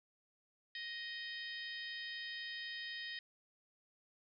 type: harmonic tone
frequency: 624 Hz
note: D#5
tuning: 5 cents sharp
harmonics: 3 / 4 / 5 / 6 / 7 / 8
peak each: -45 / -56 / -50 / -50 / -56 / -53 dBFS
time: 0.75-3.19 s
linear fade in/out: 2 ms
effects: none